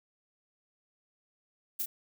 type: noise with echo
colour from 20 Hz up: violet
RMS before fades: -32 dBFS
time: 1.79-1.83 s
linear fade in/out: 10 ms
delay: 30 ms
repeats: 1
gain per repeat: -3 dB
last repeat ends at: 1.86 s
effects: none